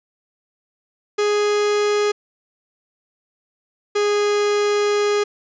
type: tone pair in turn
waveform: 45% pulse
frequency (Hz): 415.3 / 413.2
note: G#4 / G#4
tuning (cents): 0 / -9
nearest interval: unison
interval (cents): 9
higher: first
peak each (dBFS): -16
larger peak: neither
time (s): 1.18-2.12 / 3.95-5.24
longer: second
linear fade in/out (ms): 10
effects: resampled to 16000 Hz + 9-bit